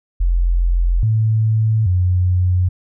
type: tone with pitch steps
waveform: sine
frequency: 43.41 / 110.1 / 90.6 Hz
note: F1 / A2 / F#2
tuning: -10 / +2 / -36 cents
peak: -12 dBFS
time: 0.2-2.69 s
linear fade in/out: 10 ms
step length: 830 ms
effects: none